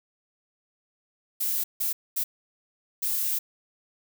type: noise bursts at uneven times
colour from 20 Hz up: violet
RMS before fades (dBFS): -27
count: 4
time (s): 1.4-1.64 / 1.8-1.93 / 2.16-2.24 / 3.02-3.39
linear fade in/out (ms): 10
effects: none